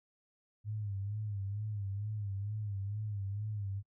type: tone with vibrato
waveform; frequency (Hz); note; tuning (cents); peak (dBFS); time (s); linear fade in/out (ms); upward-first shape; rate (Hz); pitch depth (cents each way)
sine; 102.5; G#2; -22; -35; 0.64-3.83; 50; sine; 2.2; 85
effects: noise-tail reverb RT60 0.1 s tail -25 dB re dry